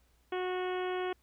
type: harmonic tone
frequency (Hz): 366.3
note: F#4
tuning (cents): -17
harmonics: 1 / 2 / 3 / 4 / 5 / 6 / 7 / 8 / 9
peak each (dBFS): -33 / -39 / -43 / -45 / -47 / -49 / -50 / -51 / -52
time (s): 0.32-1.13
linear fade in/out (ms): 5
effects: added 60 Hz sine -67 dBFS peak until 1.22 s + pink hiss -72 dBFS RMS until 1.22 s